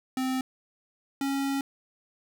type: tone pair in turn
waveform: square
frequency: 259.7 / 275.1 Hz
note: C4 / C#4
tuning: -13 / -13 cents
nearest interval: minor second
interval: 100 cents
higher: second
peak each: -27 dBFS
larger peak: neither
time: 0.17-0.41 / 1.21-1.61 s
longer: second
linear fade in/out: 2 ms
effects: none